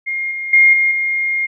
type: tone with level steps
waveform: sine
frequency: 2130 Hz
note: C7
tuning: 30 cents sharp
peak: -18 / -21 / -6 / -11 / -15 dBFS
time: 0.06-1.47 s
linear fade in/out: 20 ms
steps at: 0.31 / 0.53 / 0.73 / 0.91 s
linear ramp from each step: 5 ms
effects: none